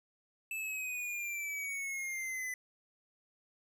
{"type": "exponential sweep", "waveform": "square", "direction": "down", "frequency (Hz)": [2637, 2000], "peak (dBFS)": -37, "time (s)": [0.51, 2.54], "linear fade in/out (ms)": 2, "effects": []}